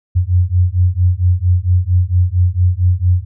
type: beating tone pair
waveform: sine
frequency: 87.9 / 92.3 Hz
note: F2 / F#2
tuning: +12 / -4 cents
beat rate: 4.4 Hz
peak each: -13 dBFS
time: 0.15-3.25 s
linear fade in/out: 20 ms
effects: none